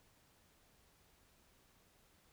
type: silence
effects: pink hiss -70 dBFS RMS until 2.32 s